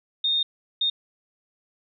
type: tone bursts at uneven times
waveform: sine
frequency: 3674 Hz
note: A#7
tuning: 26 cents flat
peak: -20 dBFS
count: 2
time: 0.24-0.43 / 0.81-0.9 s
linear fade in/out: 5 ms
effects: none